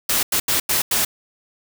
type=noise bursts at uneven times; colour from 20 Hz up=white; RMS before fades=-19 dBFS; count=5; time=0.09-0.23 / 0.32-0.4 / 0.48-0.6 / 0.69-0.82 / 0.91-1.05 s; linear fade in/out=5 ms; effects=none